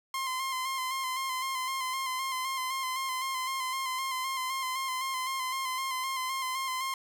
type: tone with vibrato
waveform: sawtooth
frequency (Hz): 1046.5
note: C6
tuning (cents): 0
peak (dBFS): -27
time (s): 0.14-6.94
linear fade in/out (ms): 2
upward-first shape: square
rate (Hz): 3.9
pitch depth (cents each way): 30
effects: none